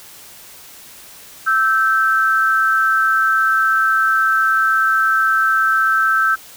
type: tone pair together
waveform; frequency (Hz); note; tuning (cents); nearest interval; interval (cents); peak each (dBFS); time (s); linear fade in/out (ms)
sine; 1318.5 / 1554.8; E6 / G6; 0 / -15; minor third; 285; -15; 1.46-6.36; 20
effects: white hiss -40 dBFS RMS until 6.56 s